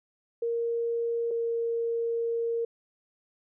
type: tone pair in turn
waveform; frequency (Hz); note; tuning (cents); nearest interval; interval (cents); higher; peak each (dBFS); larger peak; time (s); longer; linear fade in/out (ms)
sine; 466.2 / 463.6; A#4 / A#4; 0 / -10; unison; 10; first; -26; neither; 0.42-1.31 / 1.31-2.65; second; 5
effects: none

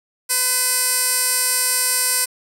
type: tone with band-pass filter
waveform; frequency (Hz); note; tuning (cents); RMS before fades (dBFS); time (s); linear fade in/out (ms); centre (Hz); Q
15% pulse; 505; B4; +39; -19; 0.29-2.26; 20; 9700; 1.9
effects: 7-bit

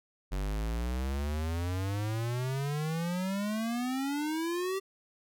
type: exponential sweep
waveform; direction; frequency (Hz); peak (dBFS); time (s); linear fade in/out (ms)
square; up; 46.51 to 392; -31; 0.31-4.8; 20
effects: none

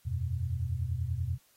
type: chord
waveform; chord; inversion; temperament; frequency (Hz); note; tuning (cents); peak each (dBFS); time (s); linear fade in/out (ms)
sine; E suspended second; none; just; 82.41 / 92.71 / 123.61; E2 / F#2 / B2; 0 / +4 / +2; -34; 0.05-1.38; 20
effects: white hiss -66 dBFS RMS until 1.56 s + AAC 48 kbps

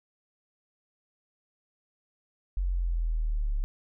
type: linear sweep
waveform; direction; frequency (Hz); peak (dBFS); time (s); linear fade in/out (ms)
sine; down; 46.25 to 34.65; -25; 2.57-3.64; 0
effects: none

